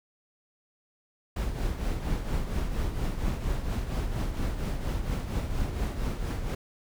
brown noise with tremolo, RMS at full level -27 dBFS, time 1.36-6.55 s, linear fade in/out 5 ms, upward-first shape triangle, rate 4.3 Hz, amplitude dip 60%, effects none

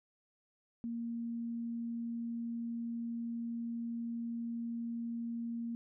sine tone, 233.1 Hz, A#3, in tune, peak -36 dBFS, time 0.84-5.75 s, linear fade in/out 0 ms, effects none

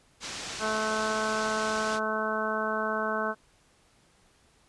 white low-pass noise, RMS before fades -38 dBFS, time 0.2-2 s, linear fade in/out 50 ms, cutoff 6900 Hz, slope 24 dB/octave
harmonic tone, 217.2 Hz, A3, 22 cents flat, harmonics 1 / 2 / 3 / 4 / 5 / 6 / 7, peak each -36 / -35 / -33 / -38 / -34 / -35 / -33 dBFS, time 0.59-3.35 s, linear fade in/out 50 ms
effects pink hiss -63 dBFS RMS until 4.68 s + resampled to 24000 Hz

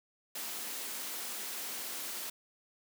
white high-pass noise, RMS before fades -40 dBFS, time 0.35-2.3 s, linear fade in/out 5 ms, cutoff 180 Hz, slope 96 dB/octave, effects none

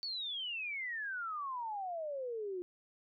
sine exponential sweep, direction down, 4552 to 349.9 Hz, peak -37 dBFS, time 0.03-2.62 s, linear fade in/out 0 ms, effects none

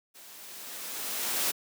white noise with level ramp, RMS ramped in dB -51 to -27 dBFS, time 0.14-1.52 s, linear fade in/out 20 ms, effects high-pass 200 Hz 12 dB/octave

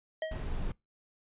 square tone with exponential decay, 634 Hz, D#5, 32 cents sharp, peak -30 dBFS, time 0.22-0.5 s, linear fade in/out 2 ms, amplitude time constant 59 ms
brown noise, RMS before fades -34 dBFS, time 0.31-0.72 s, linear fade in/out 5 ms
effects noise-tail reverb RT60 0.2 s tail -23 dB re dry + resampled to 8000 Hz

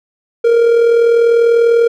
triangle tone with amplitude modulation, 466.2 Hz, A#4, in tune, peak -3 dBFS, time 0.44-1.88 s, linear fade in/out 10 ms, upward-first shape sine, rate 40.1 Hz, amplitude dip 45%, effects none

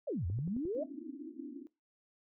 sine exponential two-way sweep, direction down then up, 662 to 80.3 to 662 Hz, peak -33 dBFS, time 0.07-0.84 s, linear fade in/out 10 ms, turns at 0.26 s
click train, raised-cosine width 3 ms, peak -33 dBFS, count 5, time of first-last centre 0.3-0.654 s, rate 11.3 Hz
white band-pass noise, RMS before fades -45 dBFS, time 0.75-1.67 s, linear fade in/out 0 ms, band 250 to 330 Hz, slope 96 dB/octave
effects noise-tail reverb RT60 0.2 s tail -18 dB re dry

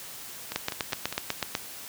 two click trains, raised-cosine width 0.2 ms, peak -9 / -15 dBFS, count 9 / 4, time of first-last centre 0.56-1.551 / 0.52-1.126 s, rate 8.07 / 4.95 Hz, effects white hiss -42 dBFS RMS until 1.88 s + high-pass 60 Hz 12 dB/octave

